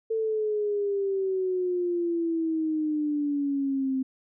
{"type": "exponential sweep", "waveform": "sine", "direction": "down", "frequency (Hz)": [448.9, 261], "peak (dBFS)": -24, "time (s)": [0.1, 4.03], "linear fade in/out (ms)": 10, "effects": []}